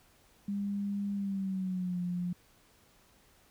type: tone with pitch glide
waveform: sine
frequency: 201.3 to 177.28 Hz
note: G3 to F3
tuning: +46 to +26 cents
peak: -31 dBFS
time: 0.48-2.33 s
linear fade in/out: 5 ms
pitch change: -220 cents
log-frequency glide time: 1.14-2 s
effects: pink hiss -64 dBFS RMS until 3.5 s